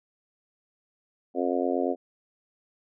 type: harmonic tone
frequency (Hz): 88.9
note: F2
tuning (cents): +31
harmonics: 3 / 4 / 5 / 6 / 7 / 8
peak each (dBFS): -29 / -30 / -31 / -32 / -32 / -33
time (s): 1.34-1.96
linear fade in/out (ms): 50
effects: none